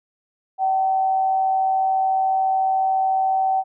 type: tone with amplitude modulation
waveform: sine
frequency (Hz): 764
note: G5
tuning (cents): -45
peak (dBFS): -15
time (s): 0.58-3.64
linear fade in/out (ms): 50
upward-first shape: sine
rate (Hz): 134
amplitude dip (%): 35
effects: none